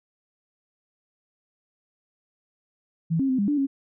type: tone with pitch steps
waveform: sine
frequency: 163.8 / 269.9 / 259.1 / 201.8 / 292.4 / 274.1 Hz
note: E3 / C#4 / C4 / G#3 / D4 / C#4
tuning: -11 / -46 / -17 / -49 / -7 / -19 cents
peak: -20 dBFS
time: 3.1-3.67 s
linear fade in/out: 20 ms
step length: 95 ms
effects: none